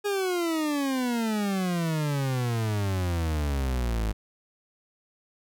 40% pulse exponential sweep, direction down, 415.3 to 51.8 Hz, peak -24 dBFS, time 0.04-4.13 s, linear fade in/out 20 ms, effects none

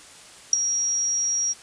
sine tone with ADSR envelope, 5670 Hz, F8, 25 cents sharp, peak -8 dBFS, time 0.53-1.54 s, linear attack 3 ms, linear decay 7 ms, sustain -13 dB, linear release 27 ms, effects white hiss -46 dBFS RMS until 1.62 s + resampled to 22050 Hz

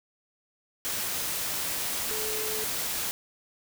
sine tone in noise, 433 Hz, A4, 28 cents flat, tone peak -35 dBFS, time 2.11-2.64 s, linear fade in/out 0 ms, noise white, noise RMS -31 dBFS, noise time 0.85-3.11 s, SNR -7 dB, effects none

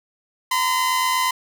sawtooth tone pair together, 932.3 / 1020.5 Hz, A#5 / C6, 0 / -44 cents, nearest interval major second, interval 156 cents, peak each -23 / -15 dBFS, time 0.51-1.31 s, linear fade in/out 5 ms, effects none

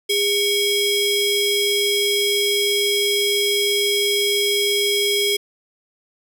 30% pulse ring-modulated tone, 1837 Hz, A#6, 26 cents flat, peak -11 dBFS, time 0.09-5.37 s, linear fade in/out 10 ms, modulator 1430 Hz, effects none

